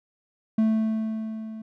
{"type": "tone with level ramp", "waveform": "triangle", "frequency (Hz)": 220, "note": "A3", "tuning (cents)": 0, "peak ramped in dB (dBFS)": [-15, -33], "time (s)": [0.58, 1.62], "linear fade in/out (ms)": 5, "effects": []}